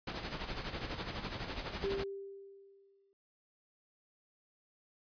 pink noise with tremolo, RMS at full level -38 dBFS, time 0.07-2.04 s, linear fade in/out 5 ms, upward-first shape sine, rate 12 Hz, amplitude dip 60%
sine tone with exponential decay, 394.2 Hz, G4, 10 cents sharp, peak -31 dBFS, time 1.84-3.13 s, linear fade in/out 0 ms, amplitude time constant 280 ms
effects resampled to 11025 Hz

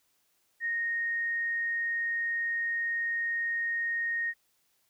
sine tone, 1859 Hz, A#6, 5 cents flat, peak -28 dBFS, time 0.6-4.34 s, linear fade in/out 50 ms, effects white hiss -72 dBFS RMS until 4.89 s

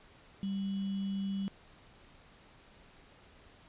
sine tone with sample-and-hold, 196 Hz, G3, in tune, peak -32 dBFS, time 0.43-1.48 s, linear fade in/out 0 ms, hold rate 3150 Hz, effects pink hiss -59 dBFS RMS until 3.68 s + resampled to 8000 Hz

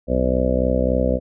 harmonic tone, 63.6 Hz, C2, 48 cents flat, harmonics 1 / 2 / 3 / 4 / 5 / 6 / 7 / 8 / 9 / 10, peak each -22 / -29 / -25 / -24 / -34 / -31 / -32 / -22 / -24 / -29 dBFS, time 0.07-1.2 s, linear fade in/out 50 ms, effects none

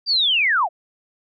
sine linear sweep, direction down, 4779 to 603 Hz, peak -15 dBFS, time 0.06-0.69 s, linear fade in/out 50 ms, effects none

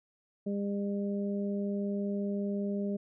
harmonic tone, 201.4 Hz, G3, 47 cents sharp, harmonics 1 / 2 / 3, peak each -31 / -37 / -41 dBFS, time 0.46-2.97 s, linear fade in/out 10 ms, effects none

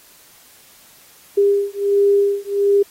sine beating tone pair, 401.3 / 402.7 Hz, G4 / G4, +41 / +47 cents, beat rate 1.4 Hz, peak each -16 / -16 dBFS, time 1.37-2.83 s, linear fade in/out 10 ms, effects white hiss -48 dBFS RMS until 2.9 s + AAC 48 kbps

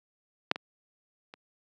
clicks, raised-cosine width 0.3 ms, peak -6 / -19 / -28 dBFS, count 3, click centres 0.514 / 0.559 / 1.339 s, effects high-pass 200 Hz 12 dB/octave

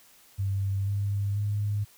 sine tone with pitch steps, 98 / 100.58 / 103.23 Hz, G2 / G2 / G#2, 0 / +45 / -10 cents, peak -25 dBFS, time 0.38-1.85 s, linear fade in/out 20 ms, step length 490 ms, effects white hiss -57 dBFS RMS until 1.97 s

